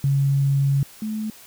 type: tone pair in turn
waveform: sine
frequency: 138.59 / 216.2 Hz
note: C#3 / A3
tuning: 0 / -30 cents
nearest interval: minor sixth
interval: 770 cents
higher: second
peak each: -16 / -24 dBFS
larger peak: first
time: 0.04-0.83 / 1.02-1.3 s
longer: first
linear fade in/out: 2 ms
effects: white hiss -46 dBFS RMS until 1.46 s